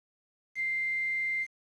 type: tone with quantisation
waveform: sine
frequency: 2093 Hz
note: C7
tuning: in tune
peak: -28 dBFS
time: 0.55-1.47 s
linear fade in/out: 50 ms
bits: 8
effects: low-pass 6000 Hz 12 dB/octave